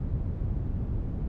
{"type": "low-pass noise", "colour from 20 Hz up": "white", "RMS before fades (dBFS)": -30, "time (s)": [0, 1.28], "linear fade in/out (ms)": 5, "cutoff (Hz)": 110, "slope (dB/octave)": 12, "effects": []}